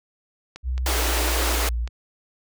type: click train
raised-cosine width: 0.2 ms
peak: -20 dBFS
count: 7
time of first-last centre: 0.56-1.876 s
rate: 4.56 Hz
type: tone with pitch glide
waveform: sine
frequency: 63.2 to 58.29 Hz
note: B1 to A#1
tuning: +41 to +1 cents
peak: -22 dBFS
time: 0.63-1.89 s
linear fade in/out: 50 ms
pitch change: -140 cents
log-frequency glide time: 0.89-0.97 s
type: high-pass noise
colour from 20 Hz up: pink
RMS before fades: -25 dBFS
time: 0.86-1.69 s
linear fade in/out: 2 ms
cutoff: 270 Hz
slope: 96 dB/octave
effects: none